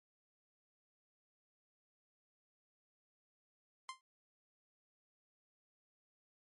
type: tone with exponential decay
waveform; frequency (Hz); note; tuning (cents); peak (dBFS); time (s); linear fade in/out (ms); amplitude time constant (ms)
sawtooth; 1046; C6; -1; -36; 3.89-4.01; 1; 25
effects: MP3 48 kbps